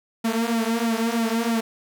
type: tone with flanger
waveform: sawtooth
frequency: 228.9 Hz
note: A#3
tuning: 31 cents flat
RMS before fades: -23 dBFS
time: 0.24-1.61 s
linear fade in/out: 10 ms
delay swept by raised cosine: 1.8 to 6.2 ms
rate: 3.1 Hz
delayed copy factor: -0.85
effects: none